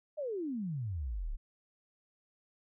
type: exponential sweep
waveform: sine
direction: down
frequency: 634 to 30.35 Hz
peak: -34 dBFS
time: 0.17-1.37 s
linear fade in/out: 20 ms
effects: none